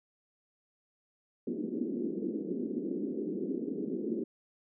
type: band-pass noise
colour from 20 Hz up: white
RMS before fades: -35 dBFS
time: 1.47-4.24 s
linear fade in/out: 5 ms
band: 200 to 400 Hz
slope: 48 dB/octave
effects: none